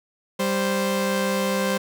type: tone pair together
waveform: sawtooth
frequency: 196 / 523.3 Hz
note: G3 / C5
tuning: 0 / 0 cents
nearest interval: octave + perfect fourth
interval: 1700 cents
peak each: -20 dBFS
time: 0.39-1.78 s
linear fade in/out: 10 ms
effects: none